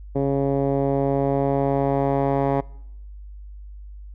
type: tone with low-pass filter sweep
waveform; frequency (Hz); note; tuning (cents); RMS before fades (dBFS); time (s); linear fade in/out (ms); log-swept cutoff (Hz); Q
10% pulse; 138.4; C#3; -2; -21; 0.15-2.61; 10; 480 to 980; 1.2
effects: noise-tail reverb RT60 0.8 s tail -24 dB re dry + added 50 Hz sine -36 dBFS peak until 4.14 s